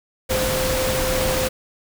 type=tone in noise; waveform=sine; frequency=518 Hz; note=C5; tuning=17 cents flat; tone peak=-22 dBFS; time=0.29-1.49 s; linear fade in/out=20 ms; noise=pink; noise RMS=-23 dBFS; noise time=0.29-1.49 s; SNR=-2 dB; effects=none